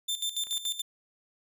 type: tone with tremolo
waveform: sawtooth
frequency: 3566 Hz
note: A7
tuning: 22 cents sharp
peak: -25 dBFS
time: 0.08-0.82 s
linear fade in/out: 10 ms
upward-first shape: square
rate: 7 Hz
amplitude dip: 75%
type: clicks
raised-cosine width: 0.3 ms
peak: -34 dBFS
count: 4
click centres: 0.47 / 0.527 / 0.572 / 0.654 s
effects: none